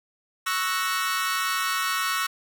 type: chord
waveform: sawtooth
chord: F# dominant seventh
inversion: second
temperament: equal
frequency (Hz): 1108.7 / 1318.5 / 1480 / 1864.7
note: C#6 / E6 / F#6 / A#6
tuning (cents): 0 / 0 / 0 / 0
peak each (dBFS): -25 / -25 / -27 / -28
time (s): 0.46-2.27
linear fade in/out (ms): 10
effects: none